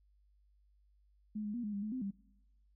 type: tone with pitch steps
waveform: sine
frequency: 212.4 / 208.1 / 240.4 / 208.9 / 200.7 / 213.7 / 257.4 / 198.2 Hz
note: G#3 / G#3 / B3 / G#3 / G3 / G#3 / C4 / G3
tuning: +39 / +4 / -46 / +10 / +41 / +50 / -28 / +19 cents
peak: -36 dBFS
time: 1.35-2.11 s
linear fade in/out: 10 ms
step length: 95 ms
effects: noise-tail reverb RT60 1.0 s tail -23 dB re dry + added 50 Hz sine -66 dBFS peak until 2.75 s